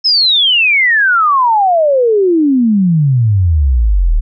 sine exponential sweep, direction down, 5300 to 35.86 Hz, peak -7 dBFS, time 0.04-4.21 s, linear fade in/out 20 ms, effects none

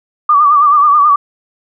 sine tone with vibrato, 1174.7 Hz, D6, in tune, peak -5 dBFS, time 0.29-1.16 s, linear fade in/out 5 ms, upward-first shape sine, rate 9.3 Hz, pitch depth 71 cents each way, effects none

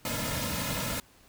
pink noise with comb filter, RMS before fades -32 dBFS, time 0.05-1 s, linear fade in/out 2 ms, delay 2.6 ms, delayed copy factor -0.95, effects pink hiss -59 dBFS RMS until 1.28 s

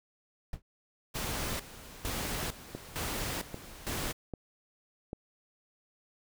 brown noise with exponential decay, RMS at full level -31 dBFS, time 0.53-0.62 s, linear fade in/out 2 ms, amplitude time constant 19 ms
pink noise with tremolo, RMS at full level -35 dBFS, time 1.14-4.13 s, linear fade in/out 20 ms, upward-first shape square, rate 1.1 Hz, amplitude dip 80%
click train, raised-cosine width 2 ms, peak -24 dBFS, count 4, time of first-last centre 2.75-5.131 s, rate 1.26 Hz
effects none

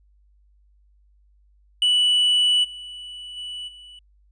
triangle tone with level steps, 2960 Hz, F#7, in tune, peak -14 / -33 / -29 / -40 dBFS, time 1.82-3.99 s, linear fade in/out 2 ms, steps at 2.63 / 3.36 / 3.67 s, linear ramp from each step 20 ms, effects added 50 Hz sine -55 dBFS peak until 4.31 s + resampled to 22050 Hz

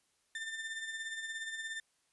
35% pulse tone with tremolo, 1792 Hz, A6, 31 cents sharp, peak -35 dBFS, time 0.35-1.8 s, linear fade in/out 2 ms, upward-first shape sine, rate 17 Hz, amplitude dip 50%, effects white hiss -75 dBFS RMS until 2.12 s + resampled to 24000 Hz

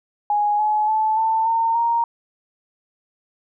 sine tone with pitch steps, 830.6 / 850 / 869.9 / 890.2 / 911 / 932.3 Hz, G#5 / G#5 / A5 / A5 / A#5 / A#5, 0 / +40 / -20 / +20 / -40 / 0 cents, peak -16 dBFS, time 0.3-2.04 s, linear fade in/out 2 ms, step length 290 ms, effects none

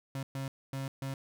35% pulse tone bursts at uneven times, 135.3 Hz, C#3, 42 cents flat, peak -33 dBFS, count 4, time 0.15-0.23 / 0.35-0.48 / 0.73-0.88 / 1.02-1.14 s, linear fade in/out 2 ms, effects none

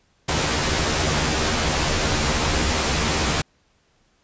pink noise with comb filter, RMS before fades -21 dBFS, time 0.28-3.42 s, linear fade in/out 10 ms, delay 13 ms, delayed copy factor +0.95, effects pink hiss -63 dBFS RMS until 4.23 s + resampled to 16000 Hz

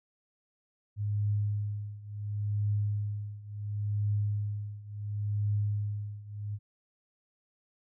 sine tone with tremolo, 103.6 Hz, G#2, 4 cents flat, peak -25 dBFS, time 0.96-6.59 s, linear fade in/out 50 ms, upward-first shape triangle, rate 0.71 Hz, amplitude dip 90%, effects none

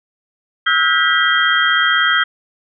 sine tone cluster, 1300 / 1436 / 1597 / 1950 / 3207 Hz, E6 / F6 / G6 / B6 / G7, -24 / +48 / +32 / -23 / +39 cents, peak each -18 dBFS, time 0.66-2.24 s, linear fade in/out 10 ms, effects none

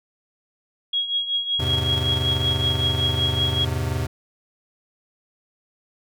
sine tone with tremolo, 3302 Hz, G#7, 11 cents flat, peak -18 dBFS, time 0.93-3.65 s, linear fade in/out 5 ms, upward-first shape triangle, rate 5.3 Hz, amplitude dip 75%
square chord, E augmented, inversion none, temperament just, 82.41 / 103.01 / 128.76 Hz, E2 / G#2 / B#2, 0 / -14 / -27 cents, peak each -27 / -29 / -27 dBFS, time 1.59-4.07 s, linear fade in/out 10 ms
effects none

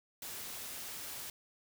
white noise, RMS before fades -44 dBFS, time 0.22-1.3 s, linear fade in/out 2 ms, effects none

